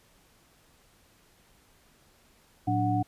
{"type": "tone cluster", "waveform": "sine", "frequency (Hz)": [112.5, 182.5, 292.5, 737], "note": ["A2", "F#3", "D4", "F#5"], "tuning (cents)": [39, -24, -7, -7], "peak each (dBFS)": [-28, -35, -29, -28], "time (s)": [2.67, 3.03], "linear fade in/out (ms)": 10, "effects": ["pink hiss -62 dBFS RMS until 3.07 s", "resampled to 32000 Hz"]}